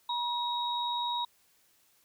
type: tone pair together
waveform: sine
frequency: 960 / 3789 Hz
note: B5 / A#7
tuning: -49 / +27 cents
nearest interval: 2 octaves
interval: 2376 cents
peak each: -31 / -34 dBFS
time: 0.09-1.25 s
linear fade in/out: 5 ms
effects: white hiss -67 dBFS RMS until 2.04 s